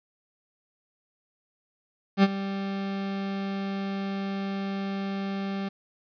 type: tone with ADSR envelope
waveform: 40% pulse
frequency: 196 Hz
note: G3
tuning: in tune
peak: -13 dBFS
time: 2.17-5.69 s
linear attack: 62 ms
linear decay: 38 ms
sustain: -15 dB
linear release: 10 ms
effects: resampled to 11025 Hz + 9-bit